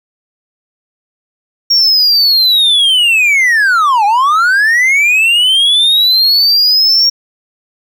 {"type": "linear two-way sweep", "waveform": "triangle", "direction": "down then up", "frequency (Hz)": [5590, 792, 5590], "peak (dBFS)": -5, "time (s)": [1.7, 7.1], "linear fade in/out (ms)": 10, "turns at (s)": 4.05, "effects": []}